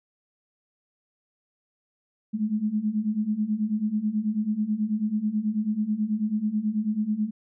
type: beating tone pair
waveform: sine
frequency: 207.7 / 216.9 Hz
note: G#3 / A3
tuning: 0 / -25 cents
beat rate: 9.2 Hz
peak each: -28 / -25 dBFS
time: 2.33-7.31 s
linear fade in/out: 20 ms
effects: none